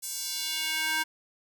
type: tone with high-pass filter sweep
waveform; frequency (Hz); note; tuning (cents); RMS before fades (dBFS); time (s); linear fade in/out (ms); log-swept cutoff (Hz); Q
square; 314.6; D#4; +19; -31; 0.02-1.04; 20; 7800 to 1300; 1.4
effects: none